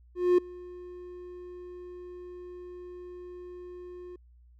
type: tone with ADSR envelope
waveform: triangle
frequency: 357.6 Hz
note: F4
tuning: 41 cents sharp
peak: -15 dBFS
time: 0.15-4.16 s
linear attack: 230 ms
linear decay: 6 ms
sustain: -24 dB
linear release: 4 ms
effects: added 60 Hz sine -54 dBFS peak until 4.59 s